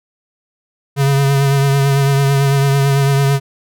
square tone with vibrato, 138.59 Hz, C#3, in tune, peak -11 dBFS, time 0.96-3.4 s, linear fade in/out 50 ms, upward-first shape triangle, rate 9 Hz, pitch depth 33 cents each way, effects none

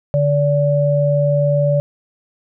sine tone pair together, 145.5 / 577.5 Hz, D3 / D5, -16 / -29 cents, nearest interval 2 octaves, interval 2387 cents, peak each -15 dBFS, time 0.14-1.8 s, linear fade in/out 0 ms, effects none

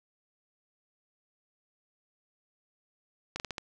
slowing click train, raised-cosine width 0.2 ms, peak -18 dBFS, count 5, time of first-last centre 3.36-3.582 s, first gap 39 ms, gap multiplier 1.24, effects none

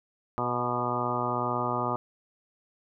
harmonic tone with a mistuned harmonic, 122 Hz, B2, 21 cents flat, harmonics 1 / 2 / 3 / 4 / 5 / 6 / 7 / 8 / 9 / 10, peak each -36 / -36 / -36 / -38 / -36 / -36 / -35 / -35 / -37 / -32 dBFS, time 0.38-1.96 s, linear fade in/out 0 ms, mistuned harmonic 5, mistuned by +17 cents, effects none

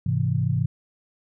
sine chord, Ab augmented, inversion none, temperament equal, 103.83 / 130.81 / 164.81 Hz, Ab2 / C3 / E3, 0 / 0 / 0 cents, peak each -25 / -23 / -26 dBFS, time 0.06-0.66 s, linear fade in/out 5 ms, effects none

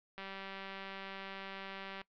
click train, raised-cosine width 0.3 ms, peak -29 dBFS, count 357, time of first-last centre 0.18-2.015 s, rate 194 Hz, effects noise-tail reverb RT60 0.1 s tail -21 dB re dry + low-pass 4000 Hz 12 dB/octave

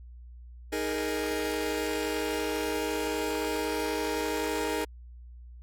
sawtooth chord, D# suspended fourth, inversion none, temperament just, 311.1 / 414.8 / 466.7 Hz, D#4 / G#4 / A#4, 0 / -2 / +2 cents, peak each -29 dBFS, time 0.72-4.85 s, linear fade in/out 10 ms, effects added 60 Hz sine -44 dBFS peak until 5.62 s + AAC 64 kbps

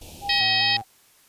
pink band-stop noise, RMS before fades -42 dBFS, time 0.01-0.4 s, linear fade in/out 5 ms, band 910 to 2400 Hz, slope 96 dB/octave
sine tone with vibrato, 785 Hz, G5, 2 cents sharp, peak -28 dBFS, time 0.21-0.84 s, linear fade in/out 50 ms, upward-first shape square, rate 2.5 Hz, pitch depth 45 cents each way
harmonic tone, 635 Hz, D#5, 35 cents sharp, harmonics 3 / 4 / 5 / 6 / 7 / 8, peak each -26 / -26 / -26 / -26 / -26 / -26 dBFS, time 0.29-0.77 s, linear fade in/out 5 ms
sawtooth tone, 111 Hz, A2, 16 cents sharp, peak -33 dBFS, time 0.4-0.82 s, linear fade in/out 5 ms
effects white hiss -57 dBFS RMS until 1.28 s + resampled to 32000 Hz

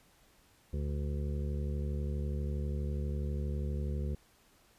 harmonic tone, 72.3 Hz, D2, 27 cents flat, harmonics 1 / 2 / 3 / 5 / 6 / 7, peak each -33 / -39 / -43 / -47 / -49 / -50 dBFS, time 0.73-4.15 s, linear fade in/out 5 ms, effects pink hiss -65 dBFS RMS until 4.78 s + resampled to 32000 Hz

